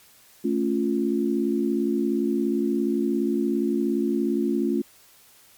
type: chord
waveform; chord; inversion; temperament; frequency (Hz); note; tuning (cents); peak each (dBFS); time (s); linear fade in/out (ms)
sine; A augmented; none; equal; 220 / 277.2 / 349.2; A3 / C#4 / E#4; 0 / 0 / 0; -25; 0.44-4.82; 10
effects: white hiss -54 dBFS RMS until 5.57 s + MP3 96 kbps